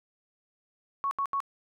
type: tone bursts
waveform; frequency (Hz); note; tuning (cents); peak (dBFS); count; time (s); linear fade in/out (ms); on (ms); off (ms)
sine; 1108.7; C#6; 0; -26; 3; 1.04-1.403; 0; 71; 75
effects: none